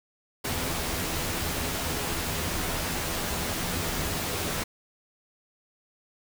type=noise with comb filter; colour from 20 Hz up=pink; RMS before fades=-30 dBFS; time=0.44-4.64 s; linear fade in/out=10 ms; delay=12 ms; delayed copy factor=+0.5; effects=none